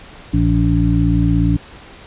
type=harmonic tone with a mistuned harmonic; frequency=56.9 Hz; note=A#1; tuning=41 cents flat; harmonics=1 / 2 / 3 / 5; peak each=-17 / -17 / -17 / -17 dBFS; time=0.33-1.57 s; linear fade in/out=10 ms; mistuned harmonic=5; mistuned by=+22 cents; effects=pink hiss -39 dBFS RMS until 2.06 s + resampled to 8000 Hz